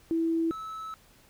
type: tone pair in turn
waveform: sine / triangle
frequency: 328.7 / 1302 Hz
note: E4 / E6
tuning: -5 / -22 cents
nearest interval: 2 octaves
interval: 2383 cents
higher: second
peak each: -24 / -34 dBFS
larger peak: first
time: 0.11-0.51 / 0.51-0.94 s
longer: second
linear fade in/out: 0 ms
effects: pink hiss -59 dBFS RMS until 1.29 s